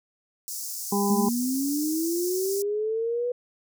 pink high-pass noise, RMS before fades -34 dBFS, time 0.48-2.62 s, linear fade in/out 0 ms, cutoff 5200 Hz, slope 48 dB/octave
harmonic tone, 201.1 Hz, G3, 44 cents sharp, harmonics 1 / 2 / 4 / 5, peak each -24 / -27 / -30 / -31 dBFS, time 0.92-1.29 s, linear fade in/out 5 ms
sine linear sweep, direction up, 207.7 to 493.9 Hz, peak -24 dBFS, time 1.1-3.32 s, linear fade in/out 5 ms
effects none

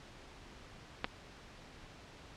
clicks, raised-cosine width 0.3 ms, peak -16 / -24 dBFS, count 2, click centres 1.044 / 1.048 s, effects pink hiss -54 dBFS RMS until 2.36 s + low-pass 5000 Hz 12 dB/octave

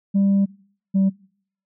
sine tone pair in turn, 197.5 / 193.32 Hz, G3 / G3, +13 / -24 cents, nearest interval unison, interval 37 cents, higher first, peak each -12 dBFS, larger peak neither, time 0.14-0.46 / 0.94-1.1 s, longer first, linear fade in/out 20 ms, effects noise-tail reverb RT60 0.6 s tail -26 dB re dry + tanh soft clip ceiling -13 dBFS

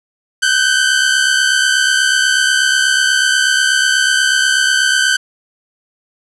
sawtooth tone pair together, 1499.8 / 1568 Hz, F#6 / G6, +23 / 0 cents, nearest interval minor second, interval 77 cents, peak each -10 dBFS, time 0.42-5.17 s, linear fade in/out 10 ms, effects resampled to 24000 Hz + 7-bit

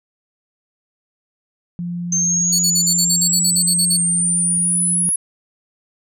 sine tone, 174.2 Hz, F3, 4 cents flat, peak -22 dBFS, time 1.79-5.09 s, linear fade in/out 0 ms
sine exponential sweep, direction up, 6270 to 10548 Hz, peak -15 dBFS, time 2.12-5.16 s, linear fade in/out 5 ms
sawtooth tone bursts, 4435 Hz, C#8, in tune, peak -14 dBFS, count 13, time 2.52-3.971 s, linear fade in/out 10 ms, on 71 ms, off 44 ms
effects none

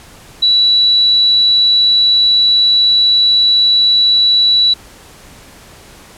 sine tone, 3936 Hz, B7, 7 cents flat, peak -7 dBFS, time 0.42-4.74 s, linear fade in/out 10 ms, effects pink hiss -39 dBFS RMS until 6.17 s + low-pass 12000 Hz 12 dB/octave

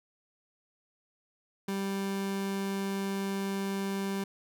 30% pulse tone, 196 Hz, G3, in tune, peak -28 dBFS, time 1.68-4.24 s, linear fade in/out 5 ms, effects none

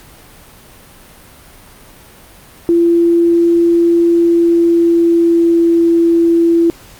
sine tone with pitch glide, 340 to 336.1 Hz, F4 to E4, -46 to +34 cents, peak -7 dBFS, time 2.69-6.7 s, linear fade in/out 0 ms, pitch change -20 cents, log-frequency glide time 4.07-5.83 s, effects pink hiss -40 dBFS RMS until 6.99 s + Opus 48 kbps

